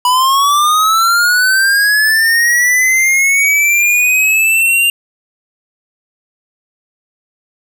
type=linear sweep; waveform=square; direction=up; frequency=980 to 2798 Hz; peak=-9 dBFS; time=0.05-4.9 s; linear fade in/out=2 ms; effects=none